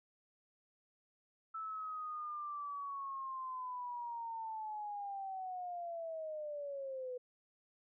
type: linear sweep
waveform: sine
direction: down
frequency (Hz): 1318.5 to 494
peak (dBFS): -40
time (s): 1.54-7.18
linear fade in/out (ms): 10
effects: none